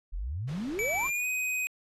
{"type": "exponential sweep", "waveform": "sine", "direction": "up", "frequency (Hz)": [36.71, 1152], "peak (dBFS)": -31, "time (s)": [0.12, 1.08], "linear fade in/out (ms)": 20}
{"type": "low-pass noise", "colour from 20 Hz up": "pink", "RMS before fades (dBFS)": -46, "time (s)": [0.47, 1.11], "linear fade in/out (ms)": 20, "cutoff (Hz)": 4900, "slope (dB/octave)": 12}
{"type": "tone with pitch glide", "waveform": "square", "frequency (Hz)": [2300, 2508], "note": ["D7", "D#7"], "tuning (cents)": [-37, 13], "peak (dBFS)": -29, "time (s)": [0.79, 1.67], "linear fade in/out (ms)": 0, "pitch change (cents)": 150, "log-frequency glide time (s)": [0.97, 1.27]}
{"effects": ["resampled to 32000 Hz"]}